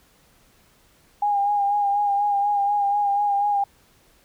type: tone with vibrato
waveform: sine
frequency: 813 Hz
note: G#5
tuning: 37 cents flat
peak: -18 dBFS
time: 1.22-3.64 s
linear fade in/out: 5 ms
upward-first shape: sine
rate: 4.1 Hz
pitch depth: 31 cents each way
effects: pink hiss -58 dBFS RMS until 4.24 s